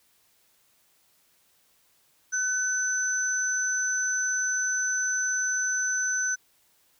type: tone pair together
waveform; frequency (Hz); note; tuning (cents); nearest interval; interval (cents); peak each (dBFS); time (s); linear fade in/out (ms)
sine; 1513 / 6052; F#6 / F#8; +38 / +38; 2 octaves; 2400; -27; 2.32-6.36; 20
effects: white hiss -65 dBFS RMS until 6.99 s